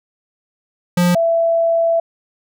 square / sine tone pair in turn, 176.5 / 666.4 Hz, F3 / E5, +19 / +19 cents, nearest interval octave + major seventh, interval 2300 cents, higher second, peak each -12 dBFS, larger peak neither, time 0.97-1.15 / 1.15-2 s, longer second, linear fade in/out 5 ms, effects none

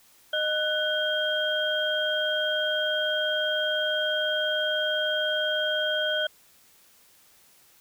sine tone cluster, 616 / 1490 / 3210 Hz, D#5 / F#6 / G7, -17 / +12 / +40 cents, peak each -28 dBFS, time 0.33-6.27 s, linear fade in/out 5 ms, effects white hiss -58 dBFS RMS until 7.8 s

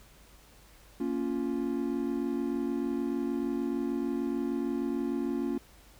triangle chord, Bb minor, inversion none, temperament just, 233.1 / 279.7 / 349.6 Hz, Bb3 / Db4 / F4, 0 / +16 / +2 cents, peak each -32 / -30 / -32 dBFS, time 1-5.58 s, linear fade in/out 5 ms, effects added 50 Hz sine -57 dBFS peak until 5.99 s + pink hiss -58 dBFS RMS until 5.99 s

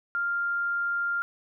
sine tone, 1396.9 Hz, F6, in tune, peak -25 dBFS, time 0.15-1.22 s, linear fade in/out 0 ms, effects none

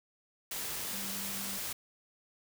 sine tone in noise, 196.2 Hz, G3, 2 cents sharp, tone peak -45 dBFS, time 0.93-1.58 s, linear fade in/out 5 ms, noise white, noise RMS -38 dBFS, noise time 0.51-1.73 s, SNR -10 dB, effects none

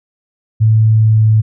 sine tone with pitch glide, 110 to 109.24 Hz, A2 to A2, 0 to -12 cents, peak -6 dBFS, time 0.6-1.42 s, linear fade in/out 20 ms, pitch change -12 cents, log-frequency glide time 0.93-1.25 s, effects none

